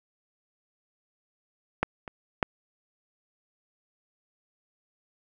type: clicks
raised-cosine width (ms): 0.5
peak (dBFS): -8 / -23 / -7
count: 3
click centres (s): 1.83 / 2.078 / 2.428
effects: none